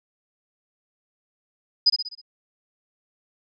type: tone with echo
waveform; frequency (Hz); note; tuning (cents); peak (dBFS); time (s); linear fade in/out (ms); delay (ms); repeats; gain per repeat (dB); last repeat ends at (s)
sine; 4978; D#8; 0; -12; 1.86-1.9; 10; 63; 5; -6; 2.215
effects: none